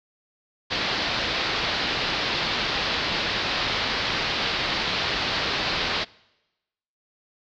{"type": "low-pass noise", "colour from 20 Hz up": "white", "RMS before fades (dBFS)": -26, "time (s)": [0.7, 6.05], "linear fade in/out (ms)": 20, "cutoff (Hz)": 4700, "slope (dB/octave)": 48, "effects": ["noise-tail reverb RT60 1.0 s tail -24 dB re dry"]}